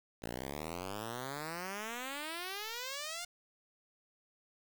5% pulse exponential sweep, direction up, 55 to 720 Hz, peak -28 dBFS, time 0.22-3.25 s, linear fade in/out 5 ms, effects 9-bit

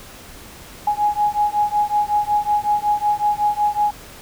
sine beating tone pair, 830.6 / 836 Hz, G#5 / G#5, 0 / +11 cents, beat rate 5.4 Hz, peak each -19 dBFS, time 0.87-3.91 s, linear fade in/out 5 ms, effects pink hiss -40 dBFS RMS until 4.21 s

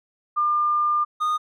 sine / triangle tone pair in turn, 1200 / 1229.5 Hz, D6 / D#6, +37 / -21 cents, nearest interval unison, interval 42 cents, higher second, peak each -18 / -18 dBFS, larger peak neither, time 0.36-1.05 / 1.2-1.38 s, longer first, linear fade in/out 20 ms, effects none

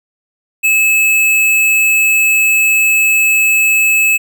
square tone, 2597 Hz, E7, 26 cents flat, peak -9 dBFS, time 0.63-4.18 s, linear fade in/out 20 ms, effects none

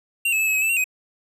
square tone with pitch steps, 2762 / 2595 / 2613 / 2574 / 2548 / 2635 / 2746 / 2518 Hz, F7 / E7 / E7 / E7 / D#7 / E7 / F7 / D#7, -20 / -28 / -16 / -42 / +41 / -1 / -30 / +20 cents, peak -19 dBFS, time 0.25-0.842 s, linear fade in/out 5 ms, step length 74 ms, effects none

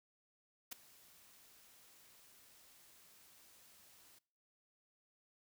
white noise with ADSR envelope, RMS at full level -42 dBFS, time 0.71-4.19 s, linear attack 15 ms, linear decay 6 ms, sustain -22 dB, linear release 8 ms, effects noise-tail reverb RT60 0.5 s tail -23 dB re dry

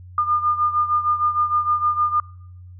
sine beating tone pair, 1209 / 1215.5 Hz, D6 / D#6, +50 / -41 cents, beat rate 6.5 Hz, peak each -18 / -23 dBFS, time 0.18-2.2 s, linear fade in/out 2 ms, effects noise-tail reverb RT60 0.8 s tail -26 dB re dry + added 90 Hz sine -38 dBFS peak until 2.79 s

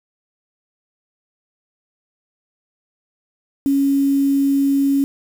sine tone with quantisation, 277.2 Hz, C#4, in tune, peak -13 dBFS, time 3.66-5.04 s, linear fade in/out 0 ms, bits 6, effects none

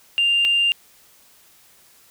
sine tone pair in turn, 2794 / 2794 Hz, F7 / F7, 0 / 0 cents, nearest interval unison, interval 0 cents, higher neither, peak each -14 dBFS, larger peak neither, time 0.18-0.45 / 0.45-0.72 s, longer neither, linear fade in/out 0 ms, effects tanh soft clip ceiling -11 dBFS + white hiss -53 dBFS RMS until 2.1 s

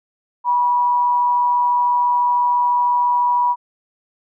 sine tone with amplitude modulation, 974 Hz, B5, 24 cents flat, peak -12 dBFS, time 0.44-3.56 s, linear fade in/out 50 ms, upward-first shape sine, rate 154 Hz, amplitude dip 30%, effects none

